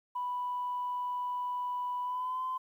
sine tone with pitch glide, 987.8 to 1027.4 Hz, B5 to C6, 0 to -32 cents, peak -31 dBFS, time 0.15-2.58 s, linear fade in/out 10 ms, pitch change +68 cents, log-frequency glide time 2.03-2.43 s, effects tanh soft clip ceiling -27 dBFS + 11-bit

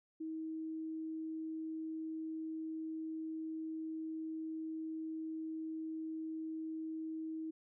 sine tone, 318.6 Hz, D#4, 41 cents sharp, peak -39 dBFS, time 0.2-7.51 s, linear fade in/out 10 ms, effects none

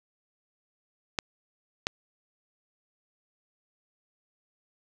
clicks, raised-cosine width 0.2 ms, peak -9 dBFS, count 2, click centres 1.188 / 1.869 s, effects none

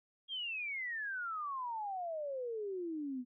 sine exponential sweep, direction down, 3283 to 241.7 Hz, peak -37 dBFS, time 0.28-3.25 s, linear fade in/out 50 ms, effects none

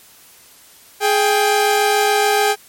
sawtooth tone pair together, 419 / 791 Hz, G#4 / G5, +15 / +15 cents, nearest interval major seventh, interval 1100 cents, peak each -12 dBFS, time 1-2.56 s, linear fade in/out 50 ms, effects white hiss -46 dBFS RMS until 2.68 s + MP3 64 kbps

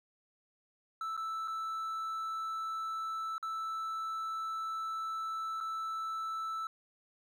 triangle tone with dropouts, 1318.5 Hz, E6, in tune, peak -33 dBFS, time 1.01-6.67 s, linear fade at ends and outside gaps 2 ms, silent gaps 1.167-1.175 / 1.476-1.48 / 3.381-3.427 / 5.604-5.609 s, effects none

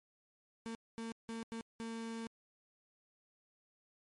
35% pulse tone bursts at uneven times, 227.5 Hz, A#3, 42 cents flat, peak -39 dBFS, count 5, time 0.66-0.75 / 0.98-1.12 / 1.29-1.43 / 1.52-1.61 / 1.8-2.27 s, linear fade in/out 0 ms, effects MP3 48 kbps

